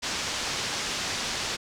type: low-pass noise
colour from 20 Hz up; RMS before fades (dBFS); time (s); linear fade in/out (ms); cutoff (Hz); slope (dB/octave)
white; -31; 0.02-1.57; 20; 6400; 24
effects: none